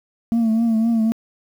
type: tone with vibrato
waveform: sine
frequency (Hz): 226.5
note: A#3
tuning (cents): -50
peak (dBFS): -12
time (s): 0.32-1.12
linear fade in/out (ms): 0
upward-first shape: triangle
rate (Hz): 3.9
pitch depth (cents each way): 62
effects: tanh soft clip ceiling -14 dBFS + 8-bit